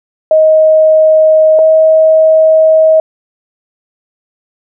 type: tone pair in turn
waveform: sine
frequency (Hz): 628 / 634.6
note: D#5 / D#5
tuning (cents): +16 / +34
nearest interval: unison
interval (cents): 18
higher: second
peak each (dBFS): -3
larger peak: neither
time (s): 0.31-1.59 / 1.59-3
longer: second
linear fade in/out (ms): 2
effects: none